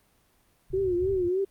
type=low-pass noise; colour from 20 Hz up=white; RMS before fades=-39 dBFS; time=0.7-1.29 s; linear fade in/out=5 ms; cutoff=130 Hz; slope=96 dB/octave
type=tone with vibrato; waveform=sine; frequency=370 Hz; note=F#4; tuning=in tune; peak=-23 dBFS; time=0.73-1.45 s; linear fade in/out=10 ms; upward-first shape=triangle; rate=3.3 Hz; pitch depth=120 cents each way
effects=pink hiss -65 dBFS RMS until 1.5 s + Opus 32 kbps